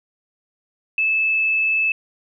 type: tone with frequency modulation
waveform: sine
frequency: 2616 Hz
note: E7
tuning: 14 cents flat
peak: -16 dBFS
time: 0.98-1.92 s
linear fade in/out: 2 ms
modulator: 21.5 Hz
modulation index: 0.42
effects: none